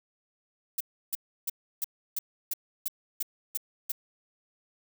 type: noise bursts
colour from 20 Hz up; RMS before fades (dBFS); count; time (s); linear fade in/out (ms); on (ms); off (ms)
violet; -30; 10; 0.78-3.92; 5; 26; 320
effects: none